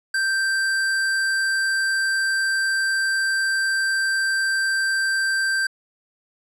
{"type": "tone", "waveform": "square", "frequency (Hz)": 1568, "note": "G6", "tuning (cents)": 0, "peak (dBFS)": -20, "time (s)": [0.14, 5.67], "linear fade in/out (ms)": 5, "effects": ["low-pass 10000 Hz 12 dB/octave"]}